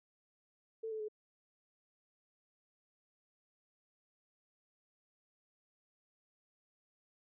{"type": "tone with pitch steps", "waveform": "sine", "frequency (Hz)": [446.3, 436.4, 426.6], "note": ["A4", "A4", "G#4"], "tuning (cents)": [25, -14, 46], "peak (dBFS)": -38, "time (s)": [0.83, 1.085], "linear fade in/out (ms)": 10, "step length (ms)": 85, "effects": []}